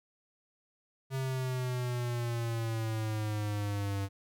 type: exponential sweep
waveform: square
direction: down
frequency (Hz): 134 to 98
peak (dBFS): -32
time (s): 1.1-4.09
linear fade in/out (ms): 50
effects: none